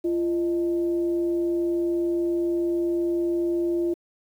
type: tone with frequency modulation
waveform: sine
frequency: 343.6 Hz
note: F4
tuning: 28 cents flat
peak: -21 dBFS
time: 0.04-3.94 s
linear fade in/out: 10 ms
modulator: 273 Hz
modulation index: 0.36
effects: high-pass 150 Hz 12 dB/octave + 9-bit